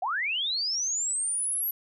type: linear sweep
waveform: sine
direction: up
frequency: 667 to 11840 Hz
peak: -26 dBFS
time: 0.02-1.71 s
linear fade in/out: 5 ms
effects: none